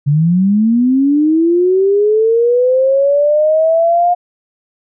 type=linear sweep; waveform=sine; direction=up; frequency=138.59 to 713 Hz; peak=-8 dBFS; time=0.06-4.15 s; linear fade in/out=20 ms; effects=none